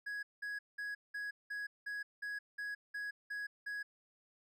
triangle tone bursts, 1666 Hz, G#6, 5 cents sharp, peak -37 dBFS, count 11, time 0.06-3.83 s, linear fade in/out 10 ms, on 170 ms, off 190 ms, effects none

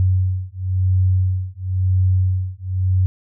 sine beating tone pair, 92.5 / 93.47 Hz, F#2 / F#2, 0 / +18 cents, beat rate 0.97 Hz, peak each -18 dBFS, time 0-3.06 s, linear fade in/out 0 ms, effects none

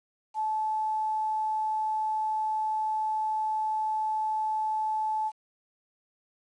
sine tone with quantisation, 867 Hz, A5, 26 cents flat, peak -26 dBFS, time 0.34-5.32 s, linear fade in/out 50 ms, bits 9, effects resampled to 22050 Hz

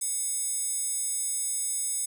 square tone with high-pass filter, 726 Hz, F#5, 33 cents flat, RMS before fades -30 dBFS, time 0.01-2.06 s, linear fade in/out 10 ms, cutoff 8500 Hz, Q 7.1, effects none

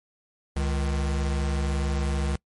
square tone pair together, 69.4 / 155.8 Hz, C#2 / D#3, +3 / +3 cents, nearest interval octave + major second, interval 1400 cents, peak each -25 / -33 dBFS, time 0.56-2.36 s, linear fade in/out 5 ms, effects noise-tail reverb RT60 0.1 s tail -25 dB re dry + MP3 48 kbps

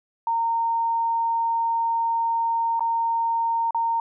sine tone with dropouts, 920 Hz, A#5, 23 cents flat, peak -20 dBFS, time 0.27-4 s, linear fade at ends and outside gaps 2 ms, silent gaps 2.795-2.806 / 3.708-3.746 s, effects none

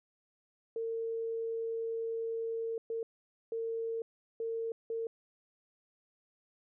sine tone bursts at uneven times, 455 Hz, A#4, 42 cents flat, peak -33 dBFS, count 5, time 0.76-2.78 / 2.9-3.03 / 3.52-4.02 / 4.4-4.72 / 4.9-5.07 s, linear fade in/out 2 ms, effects none

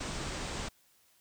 pink low-pass noise, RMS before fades -38 dBFS, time 0-0.69 s, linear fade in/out 10 ms, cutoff 8800 Hz, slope 96 dB/octave, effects white hiss -67 dBFS RMS until 1.2 s

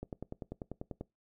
click train, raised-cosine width 2 ms, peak -26 dBFS, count 11, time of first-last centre 0.03-1.01 s, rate 10.2 Hz, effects noise-tail reverb RT60 0.2 s tail -22 dB re dry

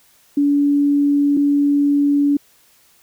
sine tone pair in turn, 286.3 / 286.3 Hz, D4 / D4, -44 / -44 cents, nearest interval unison, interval 0 cents, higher neither, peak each -12 dBFS, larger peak neither, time 0.37-1.37 / 1.37-2.37 s, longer neither, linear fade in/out 5 ms, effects white hiss -54 dBFS RMS until 3.02 s

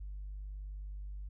sine tone, 49.57 Hz, G1, 20 cents sharp, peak -39 dBFS, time 0-1.29 s, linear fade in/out 10 ms, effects tanh soft clip ceiling -37 dBFS

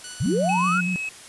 5% pulse tone with tremolo, 1480 Hz, F#6, in tune, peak -23 dBFS, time 0.04-0.78 s, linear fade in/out 2 ms, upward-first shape square, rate 5 Hz, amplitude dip 25%
sine linear sweep, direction up, 83.7 to 1480 Hz, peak -20 dBFS, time 0.2-0.81 s, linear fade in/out 10 ms
sine tone with vibrato, 180 Hz, F#3, 47 cents flat, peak -23 dBFS, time 0.26-0.96 s, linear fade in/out 0 ms, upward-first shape square, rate 8.2 Hz, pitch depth 37 cents each way
triangle tone, 2567 Hz, E7, 47 cents flat, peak -25 dBFS, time 0.49-1.09 s, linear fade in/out 2 ms
effects white hiss -43 dBFS RMS until 1.28 s + resampled to 24000 Hz

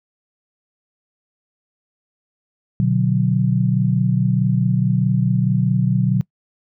sine chord, B minor, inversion none, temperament just, 123.47 / 148.16 / 185.21 Hz, B2 / D3 / F#3, 0 / +16 / +2 cents, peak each -18 / -20 / -18 dBFS, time 2.8-6.21 s, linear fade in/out 0 ms, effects noise-tail reverb RT60 0.1 s tail -23 dB re dry

